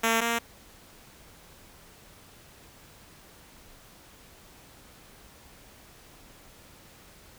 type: tone pair in turn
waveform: 5% pulse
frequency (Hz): 227.1 / 232.7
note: A#3 / A#3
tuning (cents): -45 / -3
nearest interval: unison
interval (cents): 42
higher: second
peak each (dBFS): -11 / -14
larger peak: first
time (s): 0.03-0.21 / 0.21-0.39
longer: neither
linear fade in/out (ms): 10
effects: pink hiss -53 dBFS RMS until 7.38 s